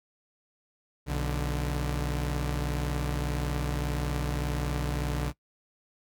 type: tone pair together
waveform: sawtooth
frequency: 61.73 / 146.83 Hz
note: B1 / D3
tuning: 0 / 0 cents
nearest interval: octave + minor third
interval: 1500 cents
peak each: -26 / -28 dBFS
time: 1.06-5.33 s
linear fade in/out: 50 ms
effects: noise-tail reverb RT60 0.1 s tail -20 dB re dry